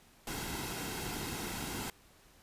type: noise with comb filter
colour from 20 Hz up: pink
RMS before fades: -39 dBFS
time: 0.27-1.9 s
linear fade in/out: 2 ms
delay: 1.7 ms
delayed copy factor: -0.5
effects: pink hiss -62 dBFS RMS until 2.42 s + resampled to 32000 Hz